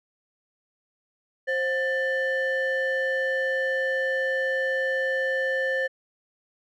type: ring-modulated tone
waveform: triangle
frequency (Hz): 622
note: D#5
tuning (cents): -1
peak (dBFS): -18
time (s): 1.47-5.88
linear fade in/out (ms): 20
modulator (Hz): 1150
effects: none